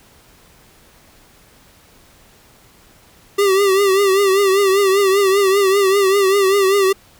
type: tone with vibrato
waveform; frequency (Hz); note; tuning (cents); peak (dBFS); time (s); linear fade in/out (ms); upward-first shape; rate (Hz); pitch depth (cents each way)
square; 392; G4; 0; -12; 3.38-6.93; 10; triangle; 5.1; 83
effects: pink hiss -49 dBFS RMS until 7.19 s